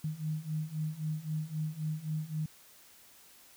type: beating tone pair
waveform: sine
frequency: 153.1 / 156.9 Hz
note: D#3 / D#3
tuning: -28 / +15 cents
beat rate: 3.8 Hz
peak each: -37 / -35 dBFS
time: 0.04-2.46 s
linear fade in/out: 5 ms
effects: white hiss -58 dBFS RMS until 3.56 s